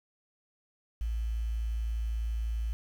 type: tone with quantisation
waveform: sine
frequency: 55.9 Hz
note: A1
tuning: 28 cents sharp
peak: -29 dBFS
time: 1.01-2.73 s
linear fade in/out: 0 ms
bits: 9
effects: none